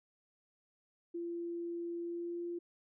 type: tone with pitch glide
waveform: sine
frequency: 342 to 345.6 Hz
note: F4 to F4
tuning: -36 to -18 cents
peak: -37 dBFS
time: 1.14-2.59 s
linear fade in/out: 10 ms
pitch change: +18 cents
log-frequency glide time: 2-2.45 s
effects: none